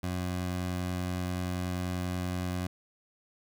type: tone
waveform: 20% pulse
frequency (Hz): 90.4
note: F#2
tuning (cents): -40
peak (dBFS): -26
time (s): 0.03-2.67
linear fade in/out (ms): 5
effects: none